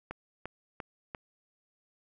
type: click train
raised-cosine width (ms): 0.5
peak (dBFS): -23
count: 4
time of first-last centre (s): 0.11-1.148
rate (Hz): 2.89
effects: none